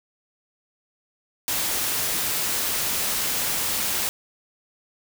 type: noise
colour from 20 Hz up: white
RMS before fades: -25 dBFS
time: 1.48-4.09 s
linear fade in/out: 0 ms
effects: none